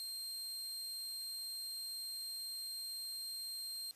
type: tone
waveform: sawtooth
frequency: 4186 Hz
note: C8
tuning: in tune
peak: -39 dBFS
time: 0-3.91 s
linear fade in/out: 0 ms
effects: white hiss -65 dBFS RMS until 3.95 s + resampled to 32000 Hz